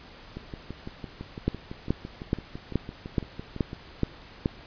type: two click trains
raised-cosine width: 3 ms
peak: -23 / -10 dBFS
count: 21 / 8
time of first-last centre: 0.37-3.731 / 1.48-4.459 s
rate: 5.95 / 2.35 Hz
effects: pink hiss -48 dBFS RMS until 4.66 s + resampled to 11025 Hz